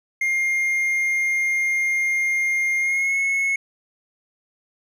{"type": "tone with pitch glide", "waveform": "triangle", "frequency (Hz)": [2120, 2186], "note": ["C7", "C#7"], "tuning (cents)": [22, -25], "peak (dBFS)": -17, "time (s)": [0.21, 3.56], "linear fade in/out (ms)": 5, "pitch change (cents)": 53, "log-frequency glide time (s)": [2.79, 3.17], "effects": []}